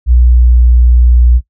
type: tone with pitch glide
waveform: sine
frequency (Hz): 60.8 to 60.35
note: B1 to B1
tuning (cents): -26 to -39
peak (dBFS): -3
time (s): 0.06-1.41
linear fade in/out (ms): 50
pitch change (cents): -13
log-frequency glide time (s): 0.27-0.52
effects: noise-tail reverb RT60 0.1 s tail -18 dB re dry